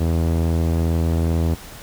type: tone with low-pass filter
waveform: sawtooth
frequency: 82.41 Hz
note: E2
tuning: in tune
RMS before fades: -19 dBFS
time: 0-1.55 s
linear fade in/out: 10 ms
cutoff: 580 Hz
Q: 0.76
effects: pink hiss -39 dBFS RMS until 1.82 s